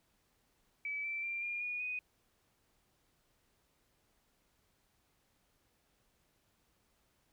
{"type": "tone with pitch steps", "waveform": "sine", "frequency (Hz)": [2296, 2333, 2371, 2410, 2449, 2489], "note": ["D7", "D7", "D7", "D7", "D#7", "D#7"], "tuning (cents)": [-40, -12, 16, 44, -28, 0], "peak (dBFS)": -36, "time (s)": [0.85, 1.99], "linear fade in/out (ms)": 2, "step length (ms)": 190, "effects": ["pink hiss -75 dBFS RMS until 7.32 s"]}